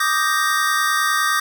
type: chord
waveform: square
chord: Eb major seventh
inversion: third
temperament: equal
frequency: 1174.7 / 1244.5 / 1568 / 1864.7 Hz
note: D6 / Eb6 / G6 / Bb6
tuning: 0 / 0 / 0 / 0 cents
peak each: -23 dBFS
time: 0-1.4 s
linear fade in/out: 5 ms
effects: none